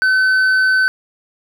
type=tone with hard clipping; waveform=sine; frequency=1521 Hz; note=F#6; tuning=47 cents sharp; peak=-12 dBFS; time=0.02-0.88 s; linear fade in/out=0 ms; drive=4 dB; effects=none